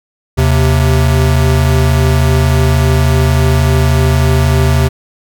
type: tone pair together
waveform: square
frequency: 77.7 / 130.68 Hz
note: D#2 / C3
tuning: -2 / -2 cents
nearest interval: major sixth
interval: 900 cents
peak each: -11 dBFS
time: 0.37-4.89 s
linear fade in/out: 20 ms
effects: none